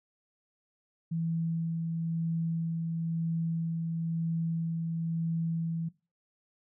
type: tone with tremolo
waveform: sine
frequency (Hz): 164.9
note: E3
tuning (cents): +1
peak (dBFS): -28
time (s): 1.11-5.89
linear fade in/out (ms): 10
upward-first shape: sine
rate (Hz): 1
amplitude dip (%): 25
effects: noise-tail reverb RT60 0.3 s tail -20 dB re dry